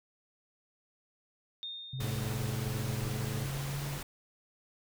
sine tone with exponential decay, 3660 Hz, A#7, 32 cents flat, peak -36 dBFS, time 1.63-2.92 s, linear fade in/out 0 ms, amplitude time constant 280 ms
sine tone with pitch glide, 129.9 to 141.66 Hz, C3 to C#3, -12 to +38 cents, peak -35 dBFS, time 1.93-3.98 s, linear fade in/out 5 ms, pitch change +150 cents, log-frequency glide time 3.02-3.83 s
harmonic tone, 107.5 Hz, A2, 40 cents flat, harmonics 1 / 2 / 3 / 4 / 5 / 7, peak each -37 / -42 / -50 / -46 / -53 / -57 dBFS, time 1.98-3.48 s, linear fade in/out 50 ms
pink noise, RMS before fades -41 dBFS, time 2-4.03 s, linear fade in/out 5 ms
effects none

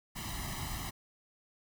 pink noise with comb filter, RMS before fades -39 dBFS, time 0.15-0.91 s, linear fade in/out 20 ms, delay 1 ms, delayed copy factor +0.9, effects none

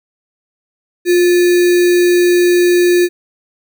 sine tone with sample-and-hold, 353.4 Hz, F4, 21 cents sharp, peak -7 dBFS, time 1.05-3.09 s, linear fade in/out 50 ms, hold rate 2100 Hz, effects none

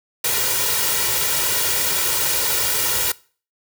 white noise with comb filter, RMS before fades -20 dBFS, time 0.24-3.12 s, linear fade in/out 5 ms, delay 2.1 ms, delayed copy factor +0.65, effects noise-tail reverb RT60 0.4 s tail -21 dB re dry + high-pass 60 Hz 12 dB/octave

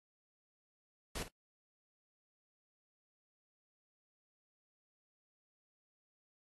pink noise with echo, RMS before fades -41 dBFS, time 1.15-1.23 s, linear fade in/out 5 ms, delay 53 ms, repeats 1, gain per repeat -12 dB, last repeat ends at 1.283 s, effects noise-tail reverb RT60 0.1 s tail -24 dB re dry + AAC 32 kbps

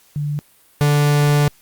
sine / 45% pulse tone pair in turn, 146.83 / 146.26 Hz, D3 / D3, 0 / -7 cents, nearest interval unison, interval 7 cents, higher first, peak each -19 / -12 dBFS, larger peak second, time 0.16-0.39 / 0.81-1.48 s, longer second, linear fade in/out 0 ms, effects white hiss -53 dBFS RMS until 1.61 s + Opus 48 kbps

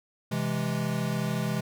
square chord, C augmented, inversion none, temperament equal, 130.81 / 164.81 / 207.7 Hz, C3 / E3 / G#3, 0 / 0 / 0 cents, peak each -32 dBFS, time 0.31-1.61 s, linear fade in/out 10 ms, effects none

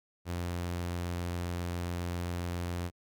sawtooth tone, 87.4 Hz, F2, 2 cents sharp, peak -29 dBFS, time 0.25-2.91 s, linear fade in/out 50 ms, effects Opus 48 kbps

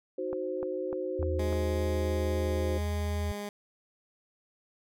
sine chord, C diminished, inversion first, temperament equal, 311.1 / 370 / 523.3 Hz, Eb4 / Gb4 / C5, 0 / 0 / 0 cents, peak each -39 / -34 / -34 dBFS, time 0.18-2.78 s, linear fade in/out 5 ms
click train, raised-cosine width 1 ms, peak -25 dBFS, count 5, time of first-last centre 0.33-1.528 s, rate 3.34 Hz
sine tone with vibrato, 80.8 Hz, E2, 34 cents flat, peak -29 dBFS, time 1.19-3.32 s, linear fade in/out 5 ms, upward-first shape triangle, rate 3.6 Hz, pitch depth 11 cents each way
15% pulse tone with pitch glide, 208.9 to 205.2 Hz, G#3 to G#3, +10 to -21 cents, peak -29 dBFS, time 1.39-3.49 s, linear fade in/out 2 ms, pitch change -31 cents, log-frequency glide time 1.87-3.28 s
effects none

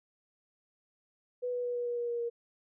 sine tone with pitch steps, 493.9 / 490.5 / 487.1 / 483.7 / 480.4 / 477.1 / 473.8 / 470.5 Hz, B4 / B4 / B4 / B4 / B4 / A#4 / A#4 / A#4, 0 / -12 / -24 / -36 / -48 / +40 / +28 / +16 cents, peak -31 dBFS, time 1.42-2.3 s, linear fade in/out 20 ms, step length 110 ms, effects none

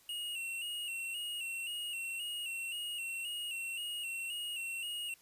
square tone with vibrato, 2794 Hz, F7, in tune, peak -38 dBFS, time 0.09-5.14 s, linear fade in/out 2 ms, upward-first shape square, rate 1.9 Hz, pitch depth 48 cents each way, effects white hiss -64 dBFS RMS until 5.21 s + resampled to 32000 Hz

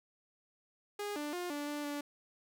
sawtooth tone with pitch steps, 411.2 / 295.3 / 355 / 291.1 / 293.8 / 289.9 Hz, G#4 / D4 / F4 / D4 / D4 / D4, -17 / +10 / +28 / -15 / +1 / -22 cents, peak -33 dBFS, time 0.99-2.01 s, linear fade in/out 5 ms, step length 170 ms, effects 11-bit

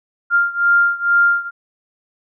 sine beating tone pair, 1396.9 / 1399.1 Hz, F6 / F6, 0 / +3 cents, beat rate 2.2 Hz, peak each -14 / -16 dBFS, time 0.3-1.51 s, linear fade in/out 50 ms, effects none

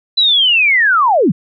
sine linear sweep, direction down, 4017 to 130.81 Hz, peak -8 dBFS, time 0.17-1.32 s, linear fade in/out 10 ms, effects none

